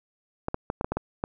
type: clicks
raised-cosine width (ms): 1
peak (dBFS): -13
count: 8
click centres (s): 0.484 / 0.544 / 0.701 / 0.811 / 0.845 / 0.92 / 0.97 / 1.239
effects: none